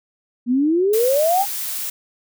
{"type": "exponential sweep", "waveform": "sine", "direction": "up", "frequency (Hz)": [234.3, 830.6], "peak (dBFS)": -14, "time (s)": [0.46, 1.46], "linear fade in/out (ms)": 50}
{"type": "noise", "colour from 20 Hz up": "blue", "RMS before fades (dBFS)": -26, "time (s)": [0.93, 1.9], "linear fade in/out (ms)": 5}
{"effects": []}